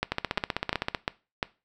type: two click trains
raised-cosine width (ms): 0.3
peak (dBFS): -10 / -9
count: 14 / 5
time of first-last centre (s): 0.12-0.948 / 0.03-1.429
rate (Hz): 15.7 / 2.86
effects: noise-tail reverb RT60 0.3 s tail -20 dB re dry